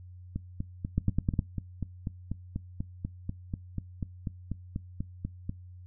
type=two click trains; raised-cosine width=5 ms; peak=-13 / -20 dBFS; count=5 / 22; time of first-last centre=0.98-1.392 / 0.36-5.494 s; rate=9.72 / 4.09 Hz; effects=noise-tail reverb RT60 0.2 s tail -22 dB re dry + added 90 Hz sine -45 dBFS peak until 5.86 s